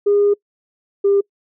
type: tone pair in turn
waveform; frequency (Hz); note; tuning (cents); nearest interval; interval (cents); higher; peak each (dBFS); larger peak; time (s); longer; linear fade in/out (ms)
sine; 407.9 / 399.5; G#4 / G4; -31 / +33; unison; 36; first; -10 / -10; neither; 0.06-0.34 / 1.04-1.21; first; 10
effects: noise-tail reverb RT60 0.1 s tail -25 dB re dry + tanh soft clip ceiling -7 dBFS